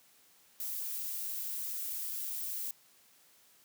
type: noise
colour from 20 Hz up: violet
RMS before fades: -38 dBFS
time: 0.6-2.71 s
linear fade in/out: 2 ms
effects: white hiss -64 dBFS RMS until 3.64 s + high-pass 100 Hz 12 dB/octave